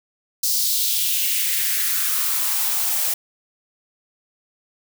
blue noise with high-pass filter sweep, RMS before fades -21 dBFS, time 0.43-3.14 s, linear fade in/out 5 ms, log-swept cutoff 5100 to 550 Hz, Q 2.4, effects none

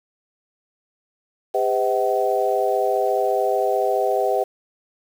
sine tone cluster, 403.1 / 508 / 643 / 757 Hz, G4 / B4 / E5 / F#5, +48 / +49 / -43 / +39 cents, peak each -23 dBFS, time 1.54-4.44 s, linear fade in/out 10 ms, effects 7-bit

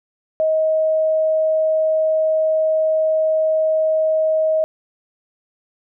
sine tone, 631 Hz, D#5, 24 cents sharp, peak -14 dBFS, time 0.4-4.64 s, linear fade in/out 0 ms, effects none

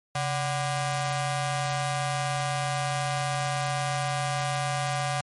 sawtooth ring-modulated tone, 440 Hz, A4, in tune, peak -19 dBFS, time 0.15-5.21 s, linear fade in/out 5 ms, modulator 304 Hz, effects MP3 48 kbps

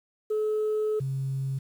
sine tone pair in turn, 429 / 134.81 Hz, A4 / C#3, -44 / -48 cents, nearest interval octave + minor sixth, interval 2004 cents, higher first, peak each -22 / -26 dBFS, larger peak first, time 0.3-1 / 1-1.59 s, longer first, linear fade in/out 10 ms, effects tanh soft clip ceiling -22 dBFS + 9-bit

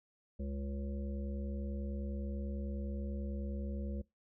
harmonic tone, 69.3 Hz, C#2, in tune, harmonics 1 / 3 / 5 / 7 / 8, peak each -38 / -42 / -51 / -52 / -51 dBFS, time 0.39-4.02 s, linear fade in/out 10 ms, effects noise-tail reverb RT60 0.2 s tail -22 dB re dry

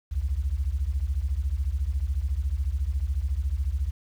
sine beating tone pair, 61.5 / 75.5 Hz, B1 / D2, -7 / +48 cents, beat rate 14 Hz, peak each -26 dBFS, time 0.11-3.91 s, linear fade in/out 20 ms, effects tanh soft clip ceiling -18 dBFS + 9-bit

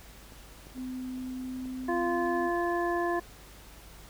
clicks, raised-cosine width 2 ms, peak -37 dBFS, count 4, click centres 0.322 / 0.669 / 0.778 / 1.657 s
sine tone with pitch glide, 255.9 to 259 Hz, C4 to C4, -38 to -17 cents, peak -34 dBFS, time 0.74-2.51 s, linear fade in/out 50 ms, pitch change +21 cents, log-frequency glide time 1.2-2.28 s
harmonic tone, 346.2 Hz, F4, 15 cents flat, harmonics 1 / 2 / 3 / 5, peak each -29 / -32 / -34 / -36 dBFS, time 1.88-3.2 s, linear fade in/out 10 ms
effects added 50 Hz sine -52 dBFS peak until 4.09 s + pink hiss -52 dBFS RMS until 4.09 s

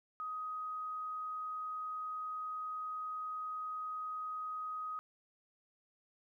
sine tone, 1255 Hz, D#6, 15 cents sharp, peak -38 dBFS, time 0.2-4.99 s, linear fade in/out 0 ms, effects 13-bit

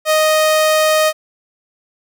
sawtooth tone, 622.3 Hz, D#5, in tune, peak -7 dBFS, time 0.05-1.13 s, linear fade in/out 50 ms, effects none

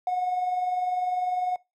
triangle tone with tremolo, 728 Hz, F#5, 28 cents flat, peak -18 dBFS, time 0.07-1.56 s, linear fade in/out 2 ms, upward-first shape sine, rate 20 Hz, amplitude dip 55%, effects noise-tail reverb RT60 0.2 s tail -22 dB re dry + tanh soft clip ceiling -20 dBFS

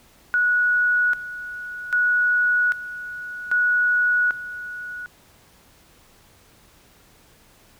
sine tone with tremolo, 1464 Hz, F#6, 19 cents flat, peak -16 dBFS, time 0.34-5.06 s, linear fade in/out 0 ms, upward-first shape square, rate 0.63 Hz, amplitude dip 80%, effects pink hiss -54 dBFS RMS until 7.79 s

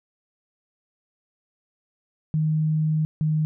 sine tone pair in turn, 155.6 / 154.86 Hz, D#3 / D#3, 0 / -8 cents, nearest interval unison, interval 8 cents, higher first, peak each -19 dBFS, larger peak neither, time 2.34-3.05 / 3.21-3.45 s, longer first, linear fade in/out 0 ms, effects none

